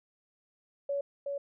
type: tone with echo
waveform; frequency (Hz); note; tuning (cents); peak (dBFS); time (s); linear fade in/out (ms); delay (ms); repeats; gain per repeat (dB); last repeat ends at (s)
sine; 563; C#5; +27; -29; 0.89-1.01; 5; 370; 1; -3; 1.38
effects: none